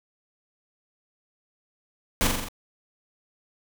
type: noise with echo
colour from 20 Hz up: pink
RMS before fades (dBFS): -22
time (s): 2.21-2.27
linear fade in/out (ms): 0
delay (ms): 43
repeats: 5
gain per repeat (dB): -3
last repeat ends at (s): 2.485
effects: none